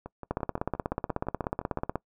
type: two click trains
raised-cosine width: 1 ms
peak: -14 / -24 dBFS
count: 28 / 11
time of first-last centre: 0.31-1.956 / 0.06-1.787 s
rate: 16.4 / 5.79 Hz
effects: noise-tail reverb RT60 0.1 s tail -23 dB re dry